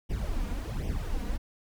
brown noise with flanger, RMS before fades -31 dBFS, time 0.09-1.38 s, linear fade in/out 20 ms, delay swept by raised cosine 0.34 to 4.24 ms, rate 1.3 Hz, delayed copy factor +0.85, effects none

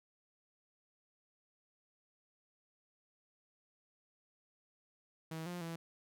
sawtooth tone with pitch steps, 160.9 / 176.5 / 166 Hz, E3 / F3 / E3, -42 / +19 / +12 cents, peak -37 dBFS, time 5.31-5.76 s, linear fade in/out 5 ms, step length 150 ms, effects none

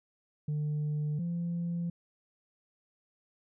sine tone pair in turn, 150 / 171.34 Hz, D3 / F3, +37 / -33 cents, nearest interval major second, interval 230 cents, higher second, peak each -27 / -29 dBFS, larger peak first, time 0.48-1.19 / 1.19-1.9 s, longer neither, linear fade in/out 5 ms, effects tanh soft clip ceiling -28 dBFS

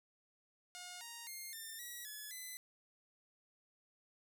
5% pulse tone with pitch steps, 717 / 935 / 2125 / 1795 / 1926 / 1708 / 2014 Hz, F5 / A#5 / C7 / A6 / B6 / G#6 / B6, +45 / +5 / +26 / +34 / -44 / +48 / +33 cents, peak -36 dBFS, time 0.75-2.57 s, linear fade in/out 0 ms, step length 260 ms, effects none

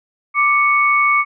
sine tone pair together, 1175.3 / 2217 Hz, D6 / C#7, +1 / 0 cents, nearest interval major seventh, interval 1099 cents, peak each -14 / -14 dBFS, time 0.34-1.25 s, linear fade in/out 50 ms, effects none

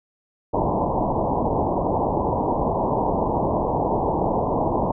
white low-pass noise, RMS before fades -22 dBFS, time 0.53-4.92 s, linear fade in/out 10 ms, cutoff 1000 Hz, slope 96 dB/octave, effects none

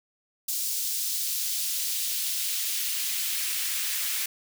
white noise with high-pass filter sweep, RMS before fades -29 dBFS, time 0.48-4.26 s, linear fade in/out 5 ms, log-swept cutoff 5100 to 1900 Hz, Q 1, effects none

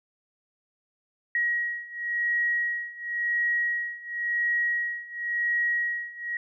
sine beating tone pair, 1900 / 1900.94 Hz, A#6 / A#6, +33 / +33 cents, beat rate 0.94 Hz, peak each -29 / -27 dBFS, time 1.35-6.37 s, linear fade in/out 2 ms, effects none

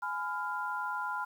sine chord, F diminished, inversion first, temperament just, 838.1 / 1005.8 / 1396.9 Hz, Ab5 / Cb6 / F6, +16 / +31 / 0 cents, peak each -39 / -36 / -36 dBFS, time 0.02-1.25 s, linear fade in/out 10 ms, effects 10-bit

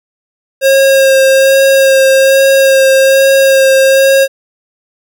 square tone with vibrato, 538 Hz, C5, 48 cents sharp, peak -5 dBFS, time 0.61-4.28 s, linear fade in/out 50 ms, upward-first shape sine, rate 1.2 Hz, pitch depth 14 cents each way, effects none

